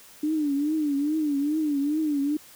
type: tone with vibrato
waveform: sine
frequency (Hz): 296.1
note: D4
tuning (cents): +14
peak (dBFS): -22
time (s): 0.23-2.37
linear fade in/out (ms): 5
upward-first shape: triangle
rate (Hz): 2.4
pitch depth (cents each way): 130
effects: white hiss -50 dBFS RMS until 2.55 s